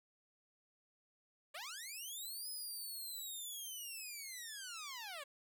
10% pulse linear two-way sweep, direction up then down, 539 to 5100 to 539 Hz, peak -37 dBFS, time 1.54-5.24 s, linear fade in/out 10 ms, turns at 2.49 s, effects none

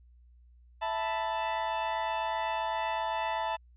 40% pulse chord, E suspended fourth, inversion none, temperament equal, 659.3 / 880 / 987.8 Hz, E5 / A5 / B5, 0 / 0 / 0 cents, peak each -35 / -31 / -35 dBFS, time 0.81-3.57 s, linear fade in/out 20 ms, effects added 60 Hz sine -55 dBFS peak until 3.76 s + resampled to 8000 Hz

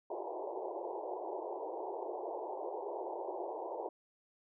pink band-pass noise, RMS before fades -41 dBFS, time 0.1-3.89 s, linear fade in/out 5 ms, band 340 to 960 Hz, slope 96 dB/octave, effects none

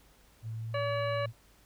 sine tone with pitch glide, 111.8 to 113.62 Hz, A2 to A#2, +28 to -44 cents, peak -35 dBFS, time 0.42-1.33 s, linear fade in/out 50 ms, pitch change +28 cents, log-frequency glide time 0.55-0.73 s
harmonic tone, 570 Hz, C#5, 48 cents sharp, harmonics 1 / 2 / 3 / 4 / 5 / 7, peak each -31 / -37 / -41 / -43 / -45 / -48 dBFS, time 0.74-1.26 s, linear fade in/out 5 ms
effects added 50 Hz sine -63 dBFS peak until 1.65 s + pink hiss -63 dBFS RMS until 1.65 s

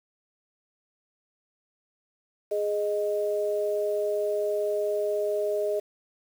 sine tone pair together, 415.3 / 619.9 Hz, G#4 / D#5, 0 / -7 cents, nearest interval perfect fifth, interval 693 cents, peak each -27 dBFS, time 2.51-5.8 s, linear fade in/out 10 ms, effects 8-bit

